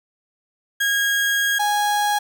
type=tone pair in turn; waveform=35% pulse; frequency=1636 / 828 Hz; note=G#6 / G#5; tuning=-26 / -5 cents; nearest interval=octave; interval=1179 cents; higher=first; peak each=-16 dBFS; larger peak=neither; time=0.8-1.59 / 1.59-2.19 s; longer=first; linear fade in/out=10 ms; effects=none